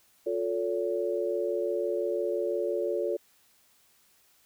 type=tone cluster; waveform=sine; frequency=355.5 / 441.3 / 567 Hz; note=F4 / A4 / C#5; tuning=+31 / +5 / +39 cents; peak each=-31 dBFS; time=0.26-3.17 s; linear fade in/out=10 ms; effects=white hiss -64 dBFS RMS until 4.45 s